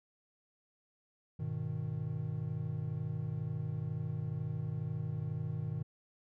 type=chord; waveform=triangle; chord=G# minor; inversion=none; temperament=equal with one note detuned; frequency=101.34 / 123.47 / 155.56 Hz; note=G#2 / B2 / D#3; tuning=-42 / 0 / 0 cents; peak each=-39 / -37 / -36 dBFS; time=1.39-5.83 s; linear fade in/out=10 ms; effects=none